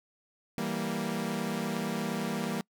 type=chord; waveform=sawtooth; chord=E diminished; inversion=none; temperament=equal; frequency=164.81 / 196 / 233.1 Hz; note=E3 / G3 / Bb3; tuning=0 / 0 / 0 cents; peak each=-33 / -31 / -30 dBFS; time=0.58-2.61 s; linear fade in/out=0 ms; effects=noise-tail reverb RT60 0.1 s tail -26 dB re dry